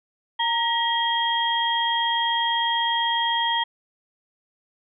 sine tone cluster, 927 / 1910 / 3242 Hz, A#5 / A#6 / G#7, -10 / +42 / -42 cents, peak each -23 / -28 / -24 dBFS, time 0.39-3.64 s, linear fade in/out 10 ms, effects none

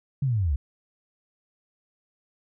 sine linear sweep, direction down, 143.8 to 61.74 Hz, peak -21 dBFS, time 0.22-0.56 s, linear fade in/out 5 ms, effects none

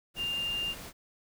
sine tone in noise, 2800 Hz, F7, 4 cents sharp, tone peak -30 dBFS, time 0.16-0.75 s, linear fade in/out 50 ms, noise pink, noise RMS -44 dBFS, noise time 0.14-0.93 s, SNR +11 dB, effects none

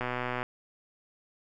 click train, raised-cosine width 0.5 ms, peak -17 dBFS, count 53, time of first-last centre 0.01-0.429 s, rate 124 Hz, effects none

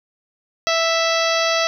harmonic tone, 659.3 Hz, E5, in tune, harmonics 1 / 2 / 3 / 4 / 5 / 6 / 7 / 8 / 9, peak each -20 / -23 / -25 / -26 / -27 / -28 / -28 / -29 / -30 dBFS, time 0.67-1.67 s, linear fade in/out 0 ms, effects 8-bit

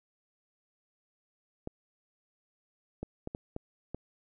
clicks, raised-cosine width 2 ms, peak -23 dBFS, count 6, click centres 1.674 / 3.03 / 3.274 / 3.349 / 3.564 / 3.946 s, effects none

